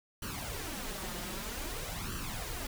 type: noise with flanger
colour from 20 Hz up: pink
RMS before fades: -39 dBFS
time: 0.22-2.67 s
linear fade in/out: 5 ms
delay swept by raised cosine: 0.67 to 5.67 ms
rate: 0.52 Hz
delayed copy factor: +0.7
effects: none